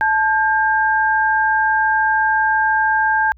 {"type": "tone pair together", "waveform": "sine", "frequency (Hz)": [872.9, 1600], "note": ["A5", "G6"], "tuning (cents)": [-14, 35], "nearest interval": "minor seventh", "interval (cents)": 1049, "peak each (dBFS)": -16, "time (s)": [0.01, 3.32], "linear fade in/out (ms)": 0, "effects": ["added 60 Hz sine -43 dBFS peak until 3.37 s"]}